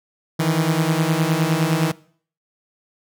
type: beating tone pair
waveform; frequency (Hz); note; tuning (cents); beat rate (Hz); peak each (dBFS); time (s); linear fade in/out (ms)
sawtooth; 155.56 / 165.26; D#3 / E3; 0 / +5; 9.7; -16; 0.39-1.92; 10
effects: noise-tail reverb RT60 0.5 s tail -21 dB re dry